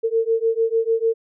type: beating tone pair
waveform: sine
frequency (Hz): 450 / 456.7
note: A4 / A#4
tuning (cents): +39 / -36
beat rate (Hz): 6.7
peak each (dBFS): -20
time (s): 0.03-1.14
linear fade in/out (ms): 20
effects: none